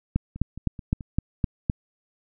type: two click trains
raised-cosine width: 5 ms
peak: -24 / -9 dBFS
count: 4 / 7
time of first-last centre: 0.36-1.008 / 0.16-1.698 s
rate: 4.63 / 3.9 Hz
effects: none

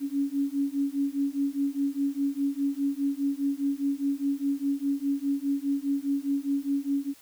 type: beating tone pair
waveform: sine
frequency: 277.2 / 282.1 Hz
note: C#4 / C#4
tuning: 0 / +30 cents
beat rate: 4.9 Hz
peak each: -28 dBFS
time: 0-7.14 s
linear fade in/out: 50 ms
effects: white hiss -55 dBFS RMS until 7.21 s

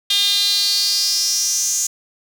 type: tone with high-pass filter sweep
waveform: sawtooth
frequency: 403.8 Hz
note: G#4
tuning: 49 cents flat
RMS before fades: -18 dBFS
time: 0.1-1.87 s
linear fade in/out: 5 ms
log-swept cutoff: 3500 to 6700 Hz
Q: 6.7
effects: none

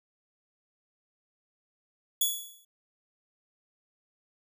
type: tone with exponential decay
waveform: 5% pulse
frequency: 3395 Hz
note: G#7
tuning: 37 cents sharp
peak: -14 dBFS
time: 2.21-2.65 s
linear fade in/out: 5 ms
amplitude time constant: 95 ms
effects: none

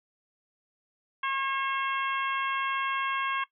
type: harmonic tone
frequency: 541 Hz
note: C#5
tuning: 42 cents flat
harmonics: 2 / 3 / 4 / 5 / 6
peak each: -30 / -34 / -36 / -38 / -40 dBFS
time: 1.23-3.44 s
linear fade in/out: 5 ms
effects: noise-tail reverb RT60 0.1 s tail -17 dB re dry

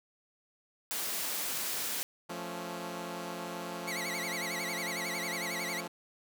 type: high-pass noise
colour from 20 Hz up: white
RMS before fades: -35 dBFS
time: 0.91-2.03 s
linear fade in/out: 0 ms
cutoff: 170 Hz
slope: 12 dB/octave
type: chord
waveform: 10% pulse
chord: F augmented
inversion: none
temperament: equal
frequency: 174.61 / 220 / 277.2 Hz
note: F3 / A3 / C#4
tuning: 0 / 0 / 0 cents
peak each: -32 / -35 / -36 dBFS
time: 2.29-5.88 s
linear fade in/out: 10 ms
type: tone with vibrato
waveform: sawtooth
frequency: 2086 Hz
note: C7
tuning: 6 cents flat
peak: -32 dBFS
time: 3.87-5.81 s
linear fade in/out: 10 ms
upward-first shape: sine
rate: 11 Hz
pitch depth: 150 cents each way
effects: none

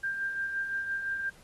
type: tone with tremolo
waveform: sine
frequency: 1589 Hz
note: G6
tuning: 23 cents sharp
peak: -28 dBFS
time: 0.03-1.3 s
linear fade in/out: 10 ms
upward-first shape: sine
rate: 5.8 Hz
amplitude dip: 45%
effects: pink hiss -58 dBFS RMS until 1.43 s + AAC 32 kbps

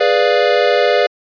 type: chord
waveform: square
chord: G# diminished seventh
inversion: none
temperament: equal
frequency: 415.3 / 493.9 / 587.3 / 698.5 Hz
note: G#4 / B4 / D5 / F5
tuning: 0 / 0 / 0 / 0 cents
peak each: -18 / -16 / -16 / -19 dBFS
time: 0-1.07 s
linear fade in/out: 10 ms
effects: resampled to 11025 Hz

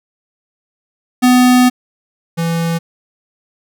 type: tone pair in turn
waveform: square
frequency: 250 / 166.85 Hz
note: B3 / E3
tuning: +21 / +21 cents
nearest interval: perfect fifth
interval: 700 cents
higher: first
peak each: -7 / -15 dBFS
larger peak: first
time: 1.22-1.7 / 2.37-2.79 s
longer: first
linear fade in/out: 20 ms
effects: none

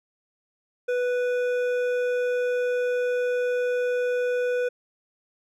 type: tone with hard clipping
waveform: triangle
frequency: 493.6 Hz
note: B4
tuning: 1 cent flat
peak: -24 dBFS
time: 0.88-4.69 s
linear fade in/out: 10 ms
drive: 13 dB
effects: none

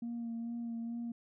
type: tone with vibrato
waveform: sine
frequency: 233.1 Hz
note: A#3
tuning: in tune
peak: -35 dBFS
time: 0.02-1.12 s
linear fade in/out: 5 ms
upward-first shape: sine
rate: 2.3 Hz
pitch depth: 22 cents each way
effects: tanh soft clip ceiling -34 dBFS

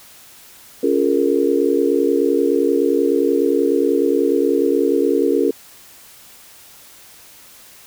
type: chord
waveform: sine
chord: Bb minor seventh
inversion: first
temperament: just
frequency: 279.7 / 349.6 / 419.5 / 466.2 Hz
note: Db4 / F4 / Ab4 / Bb4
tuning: +16 / +2 / +17 / 0 cents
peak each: -19 dBFS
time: 0.83-5.51 s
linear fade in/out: 5 ms
effects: white hiss -44 dBFS RMS until 7.86 s

